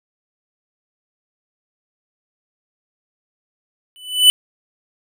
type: tone with exponential growth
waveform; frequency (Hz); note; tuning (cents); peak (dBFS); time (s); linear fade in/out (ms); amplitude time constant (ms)
square; 2991; F#7; +18; -4; 3.96-4.3; 0; 73
effects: none